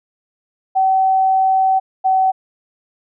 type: tone pair in turn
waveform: sine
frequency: 763 / 759 Hz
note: G5 / F#5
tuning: -47 / +44 cents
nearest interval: unison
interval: 9 cents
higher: first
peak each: -11 dBFS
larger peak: neither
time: 0.75-1.8 / 2.04-2.32 s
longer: first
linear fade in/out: 20 ms
effects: none